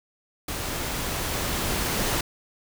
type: noise with level ramp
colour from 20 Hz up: pink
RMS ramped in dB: -31 to -25 dBFS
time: 0.48-2.21 s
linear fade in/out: 5 ms
effects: none